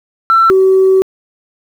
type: tone pair in turn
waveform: sine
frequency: 1342 / 380.1 Hz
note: E6 / F#4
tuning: +31 / +47 cents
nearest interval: octave + minor seventh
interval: 2184 cents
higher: first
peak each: -4 dBFS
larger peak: neither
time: 0.3-0.5 / 0.5-1.02 s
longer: second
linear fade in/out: 0 ms
effects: tanh soft clip ceiling -2 dBFS + 7-bit